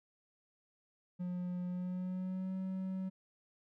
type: tone with pitch glide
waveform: triangle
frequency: 179 to 188.55 Hz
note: F3 to F#3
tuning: +43 to +33 cents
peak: -34 dBFS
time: 1.19-3.1 s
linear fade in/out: 20 ms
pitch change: +90 cents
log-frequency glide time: 1.66-2.54 s
effects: none